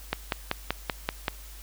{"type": "click train", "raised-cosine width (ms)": 0.3, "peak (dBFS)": -9, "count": 7, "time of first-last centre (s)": [0.13, 1.282], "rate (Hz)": 5.21, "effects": ["added 50 Hz sine -43 dBFS peak until 1.62 s", "white hiss -49 dBFS RMS until 1.62 s"]}